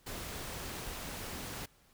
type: noise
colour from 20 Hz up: pink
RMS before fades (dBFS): -42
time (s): 0.06-1.66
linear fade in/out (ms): 10
effects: pink hiss -66 dBFS RMS until 1.93 s